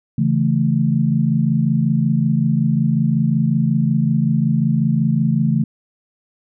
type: chord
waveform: sine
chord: A major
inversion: first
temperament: equal with one note detuned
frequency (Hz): 139.39 / 164.81 / 220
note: C#3 / E3 / A3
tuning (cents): +10 / 0 / 0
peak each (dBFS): -18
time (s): 0.18-5.64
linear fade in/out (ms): 5
effects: none